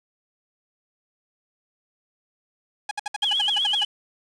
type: tone bursts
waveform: sawtooth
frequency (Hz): 830.6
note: G#5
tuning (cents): 0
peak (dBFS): -21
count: 12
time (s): 2.89-3.836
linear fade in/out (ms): 5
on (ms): 22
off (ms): 62
type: tone with vibrato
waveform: sine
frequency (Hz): 3136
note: G7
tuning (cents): 0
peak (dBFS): -20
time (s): 3.22-3.85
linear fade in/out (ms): 5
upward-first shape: sine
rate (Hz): 7.9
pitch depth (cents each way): 120
effects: resampled to 22050 Hz + 7-bit